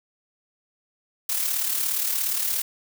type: noise with amplitude modulation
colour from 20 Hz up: blue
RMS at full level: -23 dBFS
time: 1.29-2.62 s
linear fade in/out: 5 ms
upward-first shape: sine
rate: 37.1 Hz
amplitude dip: 50%
effects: none